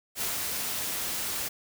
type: noise with ADSR envelope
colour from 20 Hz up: white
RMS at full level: -30 dBFS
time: 0.15-1.49 s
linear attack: 66 ms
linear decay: 150 ms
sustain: -2 dB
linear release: 15 ms
effects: none